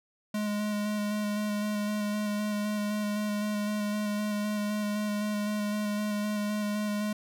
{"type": "tone with vibrato", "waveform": "square", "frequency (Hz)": 208.9, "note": "G#3", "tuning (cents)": 10, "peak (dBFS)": -29, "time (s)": [0.34, 7.13], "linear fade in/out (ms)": 5, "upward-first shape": "square", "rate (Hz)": 3.9, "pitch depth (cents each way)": 13, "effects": []}